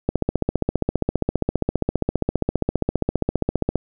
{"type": "click train", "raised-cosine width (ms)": 2, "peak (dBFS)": -5, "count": 56, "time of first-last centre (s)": [0.09, 3.757], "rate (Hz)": 15, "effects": []}